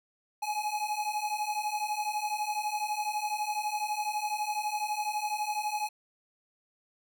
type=beating tone pair; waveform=square; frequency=836 / 848 Hz; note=G#5 / G#5; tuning=+11 / +36 cents; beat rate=12 Hz; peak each=-35 / -33 dBFS; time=0.42-5.89 s; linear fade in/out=10 ms; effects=none